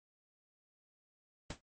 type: noise with exponential decay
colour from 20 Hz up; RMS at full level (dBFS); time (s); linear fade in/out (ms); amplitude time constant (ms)
pink; -37; 1.5-1.61; 5; 22
effects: MP3 32 kbps